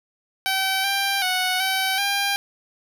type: tone with pitch steps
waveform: 10% pulse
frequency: 768 / 790 / 738 / 765 / 800 Hz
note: G5 / G5 / F#5 / G5 / G5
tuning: -36 / +13 / -5 / -42 / +35 cents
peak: -12 dBFS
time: 0.46-2.36 s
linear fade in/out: 0 ms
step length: 380 ms
effects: none